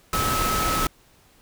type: tone in noise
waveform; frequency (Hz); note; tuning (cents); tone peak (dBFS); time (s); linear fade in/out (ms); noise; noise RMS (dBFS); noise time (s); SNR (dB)
sine; 1294; E6; -32; -24; 0.13-0.87; 2; pink; -25; 0.13-0.87; -2
effects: pink hiss -57 dBFS RMS until 1.41 s